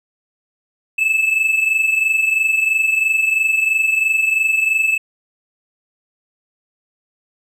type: tone pair together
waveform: triangle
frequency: 2614 / 2637 Hz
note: E7 / E7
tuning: -15 / 0 cents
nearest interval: unison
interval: 15 cents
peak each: -13 / -19 dBFS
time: 0.98-4.98 s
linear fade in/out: 10 ms
effects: none